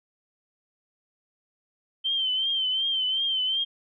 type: tone with vibrato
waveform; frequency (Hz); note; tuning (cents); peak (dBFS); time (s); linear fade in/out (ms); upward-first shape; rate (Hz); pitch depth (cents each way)
sine; 3114; G7; -12; -23; 2.04-3.65; 20; triangle; 2.7; 71
effects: none